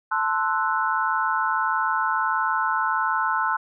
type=chord; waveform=sine; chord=F# half-diminished seventh; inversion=first; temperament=equal; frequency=880 / 1046.5 / 1318.5 / 1480 Hz; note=A5 / C6 / E6 / F#6; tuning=0 / 0 / 0 / 0 cents; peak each=-26 dBFS; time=0.11-3.57 s; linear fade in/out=10 ms; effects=none